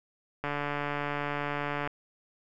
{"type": "click train", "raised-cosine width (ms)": 0.5, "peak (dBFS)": -17, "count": 209, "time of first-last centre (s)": [0.44, 1.874], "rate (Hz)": 145, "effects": []}